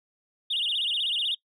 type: tone with vibrato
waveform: sine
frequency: 3240 Hz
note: G#7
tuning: 43 cents flat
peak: -23 dBFS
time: 0.5-1.35 s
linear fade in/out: 10 ms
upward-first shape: sine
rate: 16 Hz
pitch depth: 250 cents each way
effects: noise-tail reverb RT60 0.1 s tail -23 dB re dry + tanh soft clip ceiling -21 dBFS